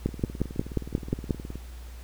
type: two click trains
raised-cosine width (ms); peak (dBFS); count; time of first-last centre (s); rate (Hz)
3; -11 / -24; 8 / 29; 0.06-1.308 / 0.09-1.556; 5.61 / 19.1
effects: added 60 Hz sine -39 dBFS peak until 2.03 s + pink hiss -52 dBFS RMS until 2.03 s